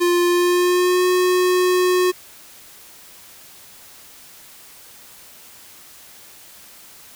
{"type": "tone with pitch glide", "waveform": "square", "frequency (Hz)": [350.6, 363.6], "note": ["F4", "F#4"], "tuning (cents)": [7, -30], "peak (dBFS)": -15, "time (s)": [0, 2.12], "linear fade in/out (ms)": 20, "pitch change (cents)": 63, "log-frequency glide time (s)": [0.27, 1.05], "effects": ["white hiss -44 dBFS RMS until 7.15 s"]}